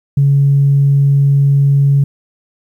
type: tone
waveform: sine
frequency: 140 Hz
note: C#3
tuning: 18 cents sharp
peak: -6 dBFS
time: 0.17-2.04 s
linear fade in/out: 5 ms
effects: tanh soft clip ceiling -2 dBFS + 8-bit